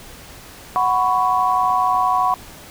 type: chord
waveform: sine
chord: F# suspended fourth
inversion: none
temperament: equal with one note detuned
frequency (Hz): 740 / 996.4 / 1108.7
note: F#5 / B5 / C#6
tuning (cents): 0 / +15 / 0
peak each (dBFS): -19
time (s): 0.76-2.34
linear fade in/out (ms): 0
effects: pink hiss -40 dBFS RMS until 2.7 s